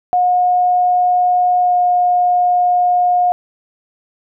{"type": "tone with pitch glide", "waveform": "sine", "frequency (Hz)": [721, 716.4], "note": ["F#5", "F5"], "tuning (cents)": [-45, 44], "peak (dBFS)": -10, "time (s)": [0.13, 3.32], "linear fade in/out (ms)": 0, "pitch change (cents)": -11, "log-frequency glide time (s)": [1.62, 1.75], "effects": []}